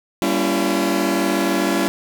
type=chord; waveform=sawtooth; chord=G diminished seventh; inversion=none; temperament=just; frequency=196 / 235.2 / 282.2 / 338.7 Hz; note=G3 / Bb3 / Db4 / Fb4; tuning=0 / +16 / +31 / +47 cents; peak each=-19 / -23 / -18 / -17 dBFS; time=0.22-1.88 s; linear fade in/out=0 ms; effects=none